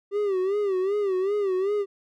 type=tone with vibrato; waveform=triangle; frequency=392 Hz; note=G4; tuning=in tune; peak=-20 dBFS; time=0.11-1.86 s; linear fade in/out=50 ms; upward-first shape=sine; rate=2.6 Hz; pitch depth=110 cents each way; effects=none